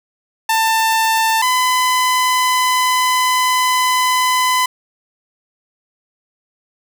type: tone pair in turn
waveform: sawtooth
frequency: 892 / 1009.9 Hz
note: A5 / B5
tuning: +23 / +38 cents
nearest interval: major second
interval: 215 cents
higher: second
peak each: -9 dBFS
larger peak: neither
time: 0.49-1.42 / 1.42-4.66 s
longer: second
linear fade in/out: 5 ms
effects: none